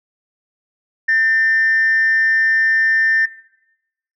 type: tone with frequency modulation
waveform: sine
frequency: 1800 Hz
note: A6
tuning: 39 cents sharp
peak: -11 dBFS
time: 1.08-3.26 s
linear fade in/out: 10 ms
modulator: 231 Hz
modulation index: 0.23
effects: noise-tail reverb RT60 0.9 s tail -20 dB re dry + tanh soft clip ceiling -8 dBFS